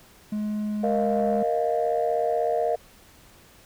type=tone with pitch glide; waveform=triangle; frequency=211.1 to 208.4 Hz; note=G#3 to G#3; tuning=+29 to +6 cents; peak=-23 dBFS; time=0.32-1.43 s; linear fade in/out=5 ms; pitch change=-23 cents; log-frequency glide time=0.63-1.1 s
type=chord; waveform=sine; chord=Bb suspended fourth; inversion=none; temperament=equal with one note detuned; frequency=468.1 / 622.3 / 698.5 Hz; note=Bb4 / Eb5 / F5; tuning=+7 / 0 / 0 cents; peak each=-25 dBFS; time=0.83-2.76 s; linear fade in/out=10 ms
effects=tanh soft clip ceiling -14 dBFS + pink hiss -53 dBFS RMS until 3.65 s